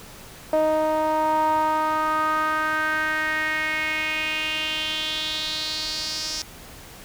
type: tone with band-pass filter sweep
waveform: sawtooth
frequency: 311.1 Hz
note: D#4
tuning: in tune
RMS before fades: -24 dBFS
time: 0.53-6.42 s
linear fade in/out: 2 ms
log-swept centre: 670 to 5400 Hz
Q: 4.4
effects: pink hiss -43 dBFS RMS until 7.04 s